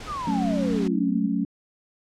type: noise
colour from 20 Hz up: pink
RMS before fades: -38 dBFS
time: 0-0.88 s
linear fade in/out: 5 ms
type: exponential sweep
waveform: sine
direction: down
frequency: 1300 to 183 Hz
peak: -28 dBFS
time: 0.06-1.32 s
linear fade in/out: 50 ms
type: chord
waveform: sine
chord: F# minor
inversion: none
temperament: equal with one note detuned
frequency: 185 / 218.7 / 277.2 Hz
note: F#3 / A3 / C#4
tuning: 0 / -10 / 0 cents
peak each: -26 dBFS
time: 0.27-1.45 s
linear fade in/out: 5 ms
effects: low-pass 6000 Hz 12 dB/octave